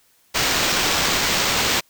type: noise with sample-and-hold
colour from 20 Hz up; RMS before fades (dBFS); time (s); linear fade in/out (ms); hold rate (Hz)
white; -20; 0.34-1.81; 20; 11025
effects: white hiss -59 dBFS RMS until 1.89 s